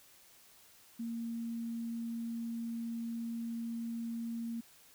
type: tone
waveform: sine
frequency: 231.1 Hz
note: A#3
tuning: 15 cents flat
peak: -36 dBFS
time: 0.99-4.61 s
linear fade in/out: 10 ms
effects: white hiss -61 dBFS RMS until 4.94 s